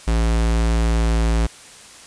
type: tone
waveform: square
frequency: 56.3 Hz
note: A1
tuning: 40 cents sharp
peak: -16 dBFS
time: 0.07-1.47 s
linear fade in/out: 10 ms
effects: white hiss -42 dBFS RMS until 2.06 s + resampled to 22050 Hz